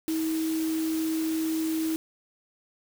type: tone in noise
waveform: sine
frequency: 319.7 Hz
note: D#4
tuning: 47 cents sharp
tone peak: -25 dBFS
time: 0.08-1.96 s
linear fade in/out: 0 ms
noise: white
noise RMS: -39 dBFS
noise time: 0.08-1.96 s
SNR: +11 dB
effects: none